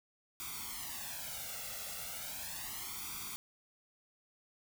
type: noise with flanger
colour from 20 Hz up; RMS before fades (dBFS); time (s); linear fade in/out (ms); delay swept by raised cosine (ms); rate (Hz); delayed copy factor
white; -43; 0.4-3.36; 0; 0.85 to 1.49; 0.36; +1
effects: none